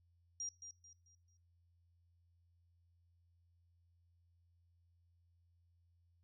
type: tone with echo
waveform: sine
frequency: 5700 Hz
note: F8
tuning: 34 cents sharp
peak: -40 dBFS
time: 0.4-0.49 s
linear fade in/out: 2 ms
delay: 220 ms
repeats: 4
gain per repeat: -9 dB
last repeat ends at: 1.37 s
effects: noise-tail reverb RT60 0.7 s tail -23 dB re dry + added 86 Hz sine -70 dBFS peak until 6.23 s